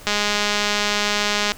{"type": "click train", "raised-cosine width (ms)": 0.2, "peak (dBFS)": -3, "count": 301, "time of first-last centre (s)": [0.07, 1.519], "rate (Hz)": 207, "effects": ["pink hiss -42 dBFS RMS until 1.57 s"]}